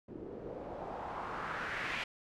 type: noise with low-pass filter sweep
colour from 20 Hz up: white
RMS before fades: -41 dBFS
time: 0.08-2.04 s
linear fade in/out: 5 ms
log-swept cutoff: 320 to 2400 Hz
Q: 2.4
effects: none